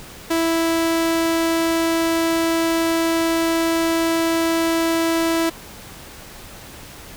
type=tone; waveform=sawtooth; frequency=329.6 Hz; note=E4; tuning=in tune; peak=-13 dBFS; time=0.3-5.5 s; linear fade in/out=10 ms; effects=pink hiss -39 dBFS RMS until 7.16 s